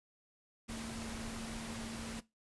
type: tone in noise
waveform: sine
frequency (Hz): 226.6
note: A#3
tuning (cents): -49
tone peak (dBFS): -43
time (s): 0.68-2.21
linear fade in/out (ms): 20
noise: pink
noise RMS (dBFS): -45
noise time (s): 0.68-2.21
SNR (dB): -1
effects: noise-tail reverb RT60 0.2 s tail -18 dB re dry + resampled to 24000 Hz